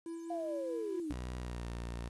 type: tone with tremolo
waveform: triangle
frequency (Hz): 332.7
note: E4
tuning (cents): +16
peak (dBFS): -37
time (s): 0.06-1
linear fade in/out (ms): 2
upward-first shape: sine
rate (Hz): 4.7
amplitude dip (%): 35
type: linear sweep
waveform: sine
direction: down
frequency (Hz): 705 to 280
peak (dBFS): -36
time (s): 0.3-1.13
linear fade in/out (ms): 5
type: tone with pitch glide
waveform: sawtooth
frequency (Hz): 61.74 to 58.61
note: B1 to A#1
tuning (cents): 0 to +10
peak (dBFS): -35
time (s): 1.1-2.09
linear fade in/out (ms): 5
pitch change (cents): -90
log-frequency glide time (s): 1.38-1.67
effects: resampled to 24000 Hz + 10-bit